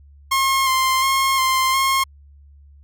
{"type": "tone with vibrato", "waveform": "sawtooth", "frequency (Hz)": 1062, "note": "C6", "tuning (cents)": 25, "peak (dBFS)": -12, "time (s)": [0.31, 2.04], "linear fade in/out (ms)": 10, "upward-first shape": "square", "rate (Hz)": 1.4, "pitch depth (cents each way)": 21, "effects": ["added 71 Hz sine -44 dBFS peak until 2.83 s"]}